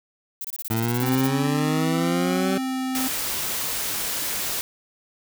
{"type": "noise bursts", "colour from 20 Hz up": "violet", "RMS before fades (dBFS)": -31, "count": 15, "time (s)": [0.41, 1.271], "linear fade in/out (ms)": 2, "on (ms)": 35, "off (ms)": 24}
{"type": "linear sweep", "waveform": "20% pulse", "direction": "up", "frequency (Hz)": [110, 193], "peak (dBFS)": -17, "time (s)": [0.7, 2.58], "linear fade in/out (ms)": 5}
{"type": "tone with vibrato", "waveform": "square", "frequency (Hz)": 261.6, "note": "C4", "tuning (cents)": 0, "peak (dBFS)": -25, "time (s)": [1.02, 3.08], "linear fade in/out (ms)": 10, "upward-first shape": "sine", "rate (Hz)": 0.93, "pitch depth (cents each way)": 11}
{"type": "noise", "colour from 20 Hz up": "white", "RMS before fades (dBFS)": -27, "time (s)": [2.95, 4.61], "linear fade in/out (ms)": 0}
{"effects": []}